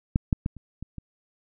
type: clicks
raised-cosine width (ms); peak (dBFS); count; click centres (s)
5; -8 / -8 / -14 / -30 / -23 / -24; 6; 0.159 / 0.328 / 0.461 / 0.567 / 0.826 / 0.983
effects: none